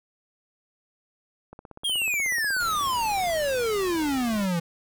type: click train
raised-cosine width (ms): 1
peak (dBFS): -28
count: 30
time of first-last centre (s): 1.53-3.298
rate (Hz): 16.4
type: exponential sweep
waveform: square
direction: down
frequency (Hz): 3319 to 164.4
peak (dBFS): -24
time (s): 1.84-4.6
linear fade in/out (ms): 10
type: noise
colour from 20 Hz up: pink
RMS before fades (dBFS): -41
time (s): 2.6-4.46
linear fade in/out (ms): 5
effects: none